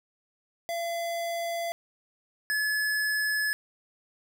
square tone pair in turn, 679 / 1711 Hz, F5 / A6, -49 / -49 cents, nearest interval octave + major third, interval 1600 cents, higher second, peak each -30 / -26 dBFS, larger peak second, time 0.69-1.72 / 2.5-3.53 s, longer neither, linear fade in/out 0 ms, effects none

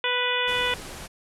harmonic tone, 493.9 Hz, B4, in tune, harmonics 1 / 2 / 3 / 4 / 5 / 6 / 7, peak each -30 / -30 / -30 / -30 / -30 / -30 / -30 dBFS, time 0.04-0.74 s, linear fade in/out 2 ms
pink low-pass noise, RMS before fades -39 dBFS, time 0.47-1.08 s, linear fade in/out 20 ms, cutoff 12000 Hz, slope 48 dB/octave
effects none

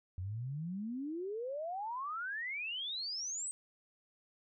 sine exponential sweep, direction up, 87.31 to 8372 Hz, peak -37 dBFS, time 0.18-3.51 s, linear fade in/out 0 ms, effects none

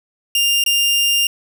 sawtooth tone with dropouts, 2800 Hz, F7, 4 cents sharp, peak -10 dBFS, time 0.35-1.27 s, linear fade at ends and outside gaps 2 ms, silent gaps 0.639-0.662 s, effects none

